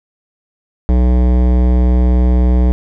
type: tone with hard clipping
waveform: sine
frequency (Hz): 61.74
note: B1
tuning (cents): 0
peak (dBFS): -10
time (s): 0.89-2.72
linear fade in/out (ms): 0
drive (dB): 17
effects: none